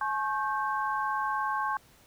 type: tone cluster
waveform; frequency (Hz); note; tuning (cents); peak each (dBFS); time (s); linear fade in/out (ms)
sine; 852 / 1089 / 1564; G#5 / C#6 / G6; +44 / -31 / -4; -32 / -30 / -34; 0.01-1.77; 2
effects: pink hiss -59 dBFS RMS until 2.06 s